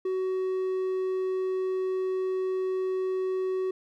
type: tone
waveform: triangle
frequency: 374.7 Hz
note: F#4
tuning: 22 cents sharp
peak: -24 dBFS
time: 0.05-3.71 s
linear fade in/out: 5 ms
effects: none